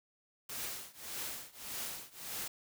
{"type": "noise with tremolo", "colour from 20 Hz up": "white", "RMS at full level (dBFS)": -39, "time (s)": [0.49, 2.48], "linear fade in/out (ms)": 5, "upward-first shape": "triangle", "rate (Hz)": 1.7, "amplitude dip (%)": 95, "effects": []}